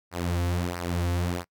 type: tone with flanger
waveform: sawtooth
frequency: 87.5 Hz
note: F2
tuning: 4 cents sharp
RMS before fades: -28 dBFS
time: 0.11-1.45 s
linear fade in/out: 50 ms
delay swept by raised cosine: 0.28 to 5.08 ms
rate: 1.5 Hz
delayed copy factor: -0.7
effects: noise-tail reverb RT60 0.1 s tail -25 dB re dry